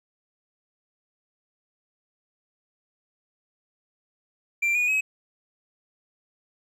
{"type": "tone with pitch steps", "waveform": "triangle", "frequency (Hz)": [2362, 2454, 2549], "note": ["D7", "D#7", "D#7"], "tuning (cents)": [9, -25, 41], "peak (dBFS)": -19, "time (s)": [4.62, 5.01], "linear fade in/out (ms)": 10, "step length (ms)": 130, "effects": []}